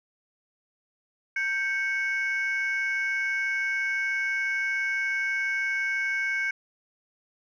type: tone pair together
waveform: sine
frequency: 1569.2 / 2217 Hz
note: G6 / C#7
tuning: +1 / 0 cents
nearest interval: tritone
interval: 599 cents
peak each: -26 dBFS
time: 1.36-6.51 s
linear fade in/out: 5 ms
effects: tanh soft clip ceiling -21 dBFS